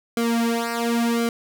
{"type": "tone with flanger", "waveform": "sawtooth", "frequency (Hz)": 233.1, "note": "A#3", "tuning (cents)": 0, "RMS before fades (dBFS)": -22, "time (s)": [0.17, 1.29], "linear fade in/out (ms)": 2, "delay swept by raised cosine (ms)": [1.1, 4], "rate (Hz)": 0.94, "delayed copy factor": -0.95, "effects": []}